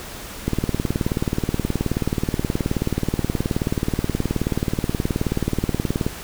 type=click train; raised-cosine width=3 ms; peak=-7 dBFS; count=106; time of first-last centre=0.48-6.065 s; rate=18.8 Hz; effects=pink hiss -35 dBFS RMS until 6.23 s